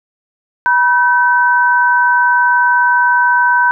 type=tone pair together; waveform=sine; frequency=972 / 1532.9 Hz; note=B5 / G6; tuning=-28 / -39 cents; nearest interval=minor sixth; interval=789 cents; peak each=-11 dBFS; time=0.66-3.71 s; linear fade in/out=0 ms; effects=none